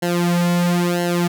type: tone with flanger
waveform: sawtooth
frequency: 174.61 Hz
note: F3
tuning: in tune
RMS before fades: -18 dBFS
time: 0.02-1.28 s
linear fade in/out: 10 ms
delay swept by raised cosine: 0.83 to 3.23 ms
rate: 1 Hz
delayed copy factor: -0.95
effects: none